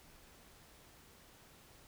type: silence
effects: pink hiss -61 dBFS RMS until 1.87 s